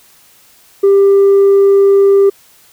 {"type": "tone with tanh clipping", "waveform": "triangle", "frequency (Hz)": 395.8, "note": "G4", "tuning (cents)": 17, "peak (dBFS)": -5, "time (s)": [0.83, 2.3], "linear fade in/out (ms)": 10, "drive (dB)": 6, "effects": ["white hiss -46 dBFS RMS until 2.72 s"]}